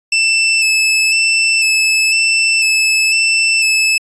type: tone with vibrato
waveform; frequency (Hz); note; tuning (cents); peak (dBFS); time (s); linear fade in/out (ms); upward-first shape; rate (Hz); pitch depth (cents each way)
sawtooth; 2637; E7; 0; -7; 0.12-3.98; 5; square; 1; 18
effects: resampled to 22050 Hz